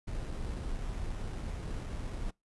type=noise with sample-and-hold; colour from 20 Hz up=brown; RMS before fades=-37 dBFS; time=0.07-2.31 s; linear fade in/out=10 ms; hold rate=4410 Hz; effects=noise-tail reverb RT60 0.2 s tail -24 dB re dry + resampled to 24000 Hz